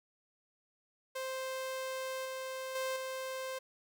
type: tone with level steps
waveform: sawtooth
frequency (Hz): 523.3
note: C5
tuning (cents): 0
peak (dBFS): -33 / -35 / -30 / -34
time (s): 1.15-3.59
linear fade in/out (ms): 10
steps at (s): 2.25 / 2.75 / 2.96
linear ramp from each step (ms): 5
effects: none